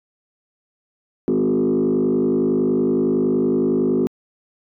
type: tone with frequency modulation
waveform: sine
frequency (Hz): 311.1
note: D#4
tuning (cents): 0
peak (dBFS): -14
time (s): 1.28-4.07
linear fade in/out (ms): 0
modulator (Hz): 50.8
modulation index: 2.1
effects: tanh soft clip ceiling -12 dBFS